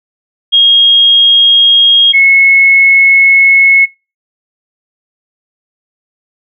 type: tone pair in turn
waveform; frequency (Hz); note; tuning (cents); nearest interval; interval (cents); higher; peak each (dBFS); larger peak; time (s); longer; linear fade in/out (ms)
sine; 3260 / 2187; G#7 / C#7; -33 / -24; perfect fifth; 691; first; -3; neither; 0.52-2.13 / 2.13-3.86; second; 20
effects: noise-tail reverb RT60 0.3 s tail -23 dB re dry